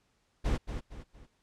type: noise with echo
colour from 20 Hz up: brown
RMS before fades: -28 dBFS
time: 0.44-0.58 s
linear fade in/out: 20 ms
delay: 230 ms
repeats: 3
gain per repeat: -8 dB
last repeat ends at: 1.27 s
effects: pink hiss -73 dBFS RMS until 1.42 s + low-pass 8000 Hz 12 dB/octave